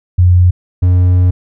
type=tone pair in turn; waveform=sine / triangle; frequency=89.5 / 90.17 Hz; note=F2 / F#2; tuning=+43 / -44 cents; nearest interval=unison; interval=13 cents; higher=second; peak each=-4 dBFS; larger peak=neither; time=0.18-0.51 / 0.82-1.31 s; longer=second; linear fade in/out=10 ms; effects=none